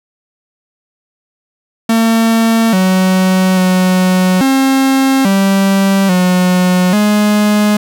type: tone with pitch steps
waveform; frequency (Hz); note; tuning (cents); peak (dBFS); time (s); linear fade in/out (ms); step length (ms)
45% pulse; 226.4 / 186.8 / 184.4 / 267.7 / 195 / 181.7 / 209.2; A3 / F#3 / F#3 / C4 / G3 / F#3 / G#3; +50 / +17 / -6 / +40 / -9 / -31 / +13; -8; 1.89-7.77; 5; 840
effects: none